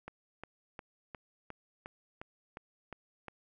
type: click train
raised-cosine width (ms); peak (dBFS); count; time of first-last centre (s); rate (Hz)
0.5; -28; 10; 0.08-3.283; 2.81
effects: none